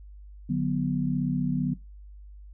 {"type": "chord", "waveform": "sine", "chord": "B minor", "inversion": "first", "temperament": "equal with one note detuned", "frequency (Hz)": [149.4, 185, 246.9], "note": ["D3", "F#3", "B3"], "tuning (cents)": [30, 0, 0], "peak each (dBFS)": -28, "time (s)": [0.49, 1.74], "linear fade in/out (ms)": 10, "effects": ["noise-tail reverb RT60 0.2 s tail -18 dB re dry", "added 50 Hz sine -43 dBFS peak until 2.53 s"]}